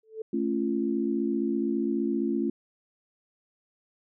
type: tone with exponential growth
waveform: sine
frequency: 440 Hz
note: A4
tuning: in tune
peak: -28 dBFS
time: 0.03-0.22 s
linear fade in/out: 5 ms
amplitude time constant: 41 ms
type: chord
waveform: sine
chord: A augmented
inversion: none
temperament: just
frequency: 220 / 275 / 343.8 Hz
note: A3 / C#4 / E#4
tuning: 0 / -14 / -27 cents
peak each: -29 dBFS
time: 0.33-2.5 s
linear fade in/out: 5 ms
effects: none